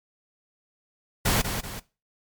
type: noise with echo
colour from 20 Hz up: pink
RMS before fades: -22 dBFS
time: 1.25-1.42 s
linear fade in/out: 10 ms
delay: 190 ms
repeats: 2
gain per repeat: -7 dB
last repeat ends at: 1.8 s
effects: noise-tail reverb RT60 0.3 s tail -20 dB re dry + MP3 96 kbps